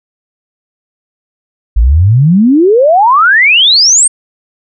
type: exponential sweep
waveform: sine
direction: up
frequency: 50.5 to 8810 Hz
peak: -3 dBFS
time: 1.76-4.08 s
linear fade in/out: 10 ms
effects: none

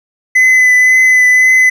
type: tone with vibrato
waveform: triangle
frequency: 2016 Hz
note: B6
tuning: 35 cents sharp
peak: -3 dBFS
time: 0.35-1.7 s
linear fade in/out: 10 ms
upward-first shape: triangle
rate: 1.9 Hz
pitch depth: 18 cents each way
effects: none

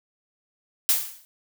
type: noise with exponential decay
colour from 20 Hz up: blue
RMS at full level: -17 dBFS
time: 0.89-1.25 s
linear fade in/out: 0 ms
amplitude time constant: 78 ms
effects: none

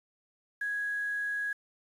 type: tone with quantisation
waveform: sine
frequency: 1661.2 Hz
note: G#6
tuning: in tune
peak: -30 dBFS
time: 0.61-1.53 s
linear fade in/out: 5 ms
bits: 9
effects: resampled to 32000 Hz

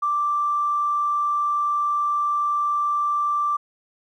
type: tone with tanh clipping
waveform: triangle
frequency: 1174.7 Hz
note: D6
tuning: in tune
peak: -19 dBFS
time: 0.02-3.57 s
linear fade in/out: 10 ms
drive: 3 dB
effects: none

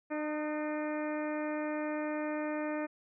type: harmonic tone with a mistuned harmonic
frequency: 302.5 Hz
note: D#4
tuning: 49 cents flat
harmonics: 1 / 2 / 3 / 4 / 5 / 6 / 7 / 8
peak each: -35 / -37 / -44 / -46 / -48 / -46 / -51 / -50 dBFS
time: 0.1-2.87 s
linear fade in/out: 20 ms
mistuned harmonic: 4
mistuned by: +34 cents
effects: none

